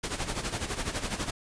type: noise with tremolo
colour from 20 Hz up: pink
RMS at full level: -30 dBFS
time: 0.03-1.31 s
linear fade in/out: 10 ms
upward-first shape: sine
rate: 12 Hz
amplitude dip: 70%
effects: resampled to 22050 Hz